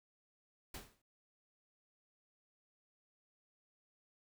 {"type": "noise with exponential decay", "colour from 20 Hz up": "pink", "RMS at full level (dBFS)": -44, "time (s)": [0.74, 1.02], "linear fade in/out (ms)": 5, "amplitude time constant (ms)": 59, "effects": []}